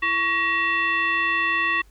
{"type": "tone with frequency modulation", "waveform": "sine", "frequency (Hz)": 1900, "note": "A#6", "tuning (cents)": 33, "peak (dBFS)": -19, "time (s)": [0.02, 1.82], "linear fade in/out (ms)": 10, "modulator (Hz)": 783, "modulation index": 1.1, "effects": ["added 50 Hz sine -50 dBFS peak until 1.9 s", "pink hiss -60 dBFS RMS until 1.9 s"]}